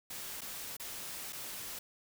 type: noise with dropouts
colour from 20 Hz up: white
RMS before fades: -43 dBFS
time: 0.1-1.79 s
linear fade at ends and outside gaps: 5 ms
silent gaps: 0.409-0.416 / 0.768-0.797 / 1.325-1.329 s
effects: none